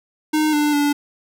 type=tone with pitch steps; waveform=square; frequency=307.6 / 296.6 / 290 Hz; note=D#4 / D4 / D4; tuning=-20 / +17 / -22 cents; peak=-16 dBFS; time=0.33-0.93 s; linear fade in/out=10 ms; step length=200 ms; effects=none